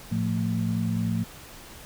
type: tone cluster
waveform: sine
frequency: 110.4 / 174.2 / 224 Hz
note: A2 / F3 / A3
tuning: +6 / -4 / +31 cents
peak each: -28 dBFS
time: 0.11-1.24 s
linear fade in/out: 10 ms
effects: pink hiss -45 dBFS RMS until 1.85 s